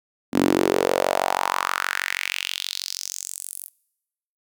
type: tone with high-pass filter sweep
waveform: sawtooth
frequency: 46.25 Hz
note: F#1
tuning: in tune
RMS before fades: -24 dBFS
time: 0.32-3.7 s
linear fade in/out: 50 ms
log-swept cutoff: 250 to 12000 Hz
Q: 3.5
effects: noise-tail reverb RT60 0.9 s tail -24 dB re dry